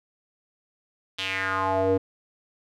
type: tone with band-pass filter sweep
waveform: square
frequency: 95.5 Hz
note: G2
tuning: 45 cents flat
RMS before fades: -25 dBFS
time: 1.18-1.98 s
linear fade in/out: 10 ms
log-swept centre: 3400 to 400 Hz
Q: 3.7
effects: none